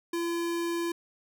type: tone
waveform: square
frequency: 340 Hz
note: F4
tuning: 46 cents flat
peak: -29 dBFS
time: 0.13-0.92 s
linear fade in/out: 5 ms
effects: none